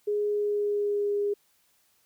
sine tone with pitch glide, 415.3 to 408.4 Hz, G#4 to G#4, 0 to -29 cents, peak -24 dBFS, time 0.07-1.34 s, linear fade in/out 10 ms, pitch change -29 cents, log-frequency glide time 0.29-1.13 s, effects white hiss -67 dBFS RMS until 2.05 s

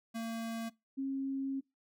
square / sine tone pair in turn, 227.6 / 270.5 Hz, A#3 / C#4, -41 / -42 cents, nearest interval minor third, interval 299 cents, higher second, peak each -37 / -33 dBFS, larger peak second, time 0.14-0.7 / 0.97-1.61 s, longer second, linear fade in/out 20 ms, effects noise-tail reverb RT60 0.2 s tail -20 dB re dry

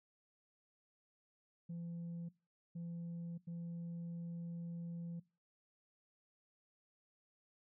sine tone bursts at uneven times, 170 Hz, F3, 46 cents flat, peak -40 dBFS, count 3, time 1.69-2.29 / 2.75-3.38 / 3.47-5.2 s, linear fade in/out 10 ms, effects noise-tail reverb RT60 0.3 s tail -22 dB re dry + tanh soft clip ceiling -41 dBFS

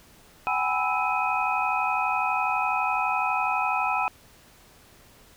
sine tone cluster, 755 / 827 / 992 / 1311 / 2509 Hz, F#5 / G#5 / B5 / E6 / D#7, +35 / -8 / +7 / -10 / +14 cents, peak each -29 dBFS, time 0.47-4.08 s, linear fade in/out 0 ms, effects pink hiss -54 dBFS RMS until 5.36 s

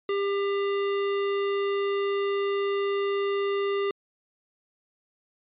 square tone, 399.1 Hz, G4, 31 cents sharp, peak -25 dBFS, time 0.09-3.91 s, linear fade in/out 2 ms, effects resampled to 8000 Hz

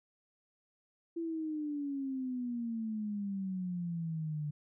sine exponential sweep, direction down, 337.4 to 146.83 Hz, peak -34 dBFS, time 1.16-4.51 s, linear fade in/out 10 ms, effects none

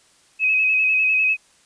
sine tone with vibrato, 2551 Hz, D#7, 43 cents sharp, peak -15 dBFS, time 0.39-1.37 s, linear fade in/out 50 ms, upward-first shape square, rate 10 Hz, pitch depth 23 cents each way, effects white hiss -56 dBFS RMS until 1.65 s + resampled to 22050 Hz

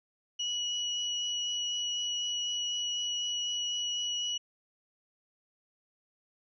sine tone pair together, 2926 / 5852 Hz, F#7 / F#8, -20 / -20 cents, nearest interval octave, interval 1200 cents, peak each -31 / -39 dBFS, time 0.39-4.38 s, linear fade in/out 10 ms, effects none

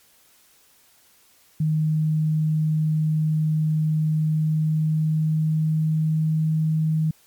sine tone with pitch glide, 155.56 to 157.37 Hz, D#3 to D#3, 0 to +20 cents, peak -18 dBFS, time 1.6-7.11 s, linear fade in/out 5 ms, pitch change +20 cents, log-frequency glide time 4.2-6.46 s, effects white hiss -57 dBFS RMS until 7.26 s + MP3 96 kbps

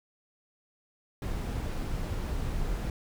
brown noise, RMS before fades -32 dBFS, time 1.22-2.9 s, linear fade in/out 2 ms, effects none

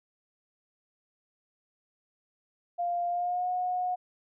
sine tone with pitch glide, 698.5 to 726.5 Hz, F5 to F#5, 0 to -32 cents, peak -27 dBFS, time 2.78-3.96 s, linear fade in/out 20 ms, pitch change +68 cents, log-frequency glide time 3.08-3.49 s, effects none

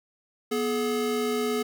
square tone pair together, 243.9 / 425.3 Hz, B3 / G#4, -21 / +41 cents, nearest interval minor seventh, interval 962 cents, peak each -30 / -27 dBFS, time 0.51-1.63 s, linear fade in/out 10 ms, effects none

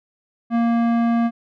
square tone with low-pass filter, 233.1 Hz, A#3, in tune, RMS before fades -18 dBFS, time 0.5-1.31 s, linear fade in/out 50 ms, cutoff 1400 Hz, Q 0.69, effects none

